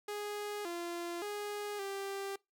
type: tone with pitch steps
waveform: sawtooth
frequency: 414.4 / 344.4 / 413.4 / 393.8 Hz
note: G#4 / F4 / G#4 / G4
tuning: -4 / -24 / -8 / +8 cents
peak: -34 dBFS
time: 0.08-2.36 s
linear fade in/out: 5 ms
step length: 570 ms
effects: noise-tail reverb RT60 0.2 s tail -23 dB re dry